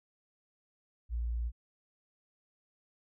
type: tone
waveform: sine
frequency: 58.27 Hz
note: A#1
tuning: in tune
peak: -31 dBFS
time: 1.09-1.52 s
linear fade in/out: 50 ms
effects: none